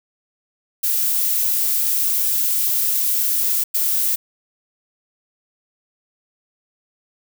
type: noise bursts at uneven times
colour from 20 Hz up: violet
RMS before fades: -19 dBFS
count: 2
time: 0.83-3.64 / 3.74-4.16 s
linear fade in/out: 10 ms
effects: none